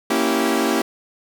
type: chord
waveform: sawtooth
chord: A# diminished seventh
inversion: none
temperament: equal with one note detuned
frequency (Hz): 233.1 / 277.2 / 329.6 / 388.6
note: A#3 / C#4 / E4 / G4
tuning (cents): 0 / 0 / 0 / -15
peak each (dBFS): -19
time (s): 0.1-0.82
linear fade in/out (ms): 5
effects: none